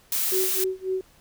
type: noise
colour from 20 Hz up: blue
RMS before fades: -25 dBFS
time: 0.12-0.64 s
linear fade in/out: 2 ms
type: tone with tremolo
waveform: sine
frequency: 376.1 Hz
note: F#4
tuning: 28 cents sharp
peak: -22 dBFS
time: 0.32-1.01 s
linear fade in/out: 2 ms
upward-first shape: sine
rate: 3.7 Hz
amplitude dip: 95%
effects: pink hiss -57 dBFS RMS until 1.2 s